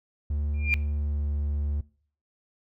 triangle tone with pitch glide, 73.42 to 72.79 Hz, D2 to D2, 0 to -15 cents, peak -23 dBFS, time 0.3-1.81 s, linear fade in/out 5 ms, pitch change -15 cents, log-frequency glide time 0.94-1.27 s
sine tone with exponential growth, 2397 Hz, D7, 35 cents sharp, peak -17 dBFS, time 0.54-0.74 s, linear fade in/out 0 ms, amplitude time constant 42 ms
effects noise-tail reverb RT60 0.5 s tail -22 dB re dry + tanh soft clip ceiling -11 dBFS

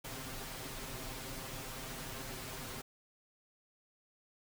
pink noise with comb filter, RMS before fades -44 dBFS, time 0.04-2.82 s, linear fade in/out 10 ms, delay 7.6 ms, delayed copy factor +0.75, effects none

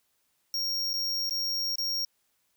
square tone with dropouts, 5570 Hz, F8, 5 cents flat, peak -28 dBFS, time 0.54-2.05 s, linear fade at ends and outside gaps 2 ms, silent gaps 0.933-0.938 / 1.295-1.308 / 1.757-1.783 s, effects white hiss -73 dBFS RMS until 2.56 s

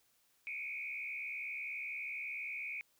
sine tone with frequency modulation, 2349 Hz, D7, in tune, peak -39 dBFS, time 0.47-2.81 s, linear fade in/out 0 ms, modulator 68.6 Hz, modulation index 2.3, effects white hiss -73 dBFS RMS until 2.99 s

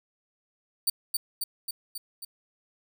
10% pulse tone with echo, 4583 Hz, D8, 43 cents flat, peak -15 dBFS, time 0.87-0.9 s, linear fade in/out 5 ms, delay 270 ms, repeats 5, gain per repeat -3 dB, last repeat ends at 2.25 s, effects none

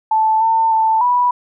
sine tone with pitch steps, 877 / 899 / 886 / 981 Hz, A5 / A5 / A5 / B5, -6 / +37 / +12 / -12 cents, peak -11 dBFS, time 0.11-1.31 s, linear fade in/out 5 ms, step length 300 ms, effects none

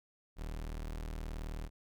35% pulse tone, 39.05 Hz, D#1, 7 cents sharp, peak -37 dBFS, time 0.36-1.7 s, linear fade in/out 50 ms, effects none

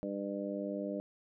harmonic tone, 100 Hz, G2, 35 cents sharp, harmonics 2 / 3 / 4 / 5 / 6, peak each -40 / -40 / -46 / -42 / -40 dBFS, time 0.03-1 s, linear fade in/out 0 ms, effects none

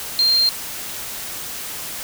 sine tone in noise, 4186 Hz, C8, in tune, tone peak -13 dBFS, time 0.19-0.49 s, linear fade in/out 0 ms, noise white, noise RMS -30 dBFS, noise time 0-2.03 s, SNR +14 dB, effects none

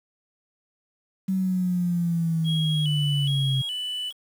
sine linear sweep, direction down, 191.1 to 130.81 Hz, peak -21 dBFS, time 1.28-3.62 s, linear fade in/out 10 ms
triangle tone with vibrato, 3136 Hz, G7, in tune, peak -26 dBFS, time 2.44-4.13 s, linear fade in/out 50 ms, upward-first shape square, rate 1.2 Hz, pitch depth 88 cents each way
effects 8-bit

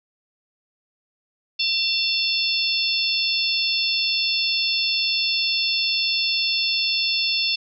harmonic tone with a mistuned harmonic, 880 Hz, A5, in tune, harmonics 3 / 4 / 5 / 6, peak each -25 / -25 / -25 / -25 dBFS, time 1.59-7.56 s, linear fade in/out 10 ms, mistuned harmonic 3, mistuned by +51 cents, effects none

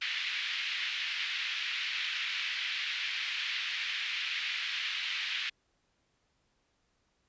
pink band-pass noise, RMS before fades -35 dBFS, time 0.01-5.5 s, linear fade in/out 10 ms, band 2000 to 3700 Hz, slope 24 dB/octave, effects pink hiss -75 dBFS RMS until 7.28 s + resampled to 16000 Hz

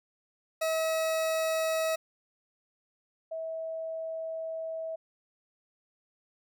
40% pulse / sine tone pair in turn, 642 / 647.6 Hz, E5 / E5, -46 / -31 cents, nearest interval unison, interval 15 cents, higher second, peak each -26 / -33 dBFS, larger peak first, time 0.61-1.96 / 3.31-4.96 s, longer second, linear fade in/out 10 ms, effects none

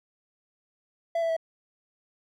triangle tone with pitch steps, 670 / 661.2 / 652.4 Hz, E5 / E5 / E5, +28 / +5 / -18 cents, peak -22 dBFS, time 1.15-1.366 s, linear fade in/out 5 ms, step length 72 ms, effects none

